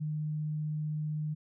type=tone; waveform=sine; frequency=152.6 Hz; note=D#3; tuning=33 cents flat; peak=-31 dBFS; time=0-1.35 s; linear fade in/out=20 ms; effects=none